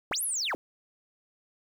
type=linear two-way sweep; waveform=sine; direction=up then down; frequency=92.5 to 11730 to 196.6 Hz; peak=-26 dBFS; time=0.11-0.55 s; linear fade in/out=0 ms; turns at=0.23 s; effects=tanh soft clip ceiling -26 dBFS + 9-bit